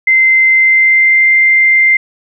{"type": "tone with pitch glide", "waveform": "sine", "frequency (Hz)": [2075, 2091], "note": ["C7", "C7"], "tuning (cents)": [-15, -2], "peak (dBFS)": -5, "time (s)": [0.07, 1.97], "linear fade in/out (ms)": 5, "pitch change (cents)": 13, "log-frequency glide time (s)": [0.53, 1.29], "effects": []}